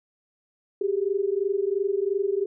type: tone pair together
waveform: sine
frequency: 385.2 / 408.1 Hz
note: G4 / G#4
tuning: -30 / -30 cents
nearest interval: minor second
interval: 100 cents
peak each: -25 dBFS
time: 0.81-2.46 s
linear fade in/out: 5 ms
effects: none